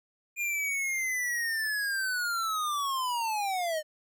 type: linear sweep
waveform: square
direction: down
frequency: 2426 to 601 Hz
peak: -29 dBFS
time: 0.36-3.83 s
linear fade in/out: 50 ms
effects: none